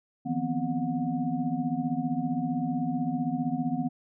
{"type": "tone cluster", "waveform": "sine", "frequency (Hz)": [156.6, 171.5, 242.4, 257.9, 726], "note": ["D#3", "F3", "B3", "C4", "F#5"], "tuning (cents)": [11, -31, -32, -25, -33], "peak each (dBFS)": [-35, -36, -31, -30, -36], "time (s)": [0.25, 3.89], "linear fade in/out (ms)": 20, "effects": []}